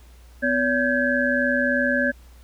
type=tone cluster; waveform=sine; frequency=251.2 / 569 / 1565 / 1688 Hz; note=B3 / C#5 / G6 / G#6; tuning=+30 / +45 / -3 / +28 cents; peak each=-24 dBFS; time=0.42-2.12 s; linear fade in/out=20 ms; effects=added 60 Hz sine -45 dBFS peak until 2.43 s + pink hiss -56 dBFS RMS until 2.43 s